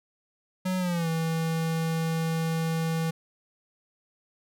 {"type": "tone with pitch glide", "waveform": "square", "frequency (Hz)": [185, 162.92], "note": ["F#3", "E3"], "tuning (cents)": [0, -20], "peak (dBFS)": -26, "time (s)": [0.65, 3.11], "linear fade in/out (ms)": 10, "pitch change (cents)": -220, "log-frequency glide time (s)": [0.78, 1.08], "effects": []}